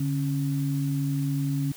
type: tone pair together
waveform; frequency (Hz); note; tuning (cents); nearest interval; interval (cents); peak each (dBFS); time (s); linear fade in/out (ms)
sine; 144.13 / 274.6; D3 / C#4; -32 / -16; major seventh; 1116; -25 / -29; 0-1.72; 5
effects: white hiss -46 dBFS RMS until 1.76 s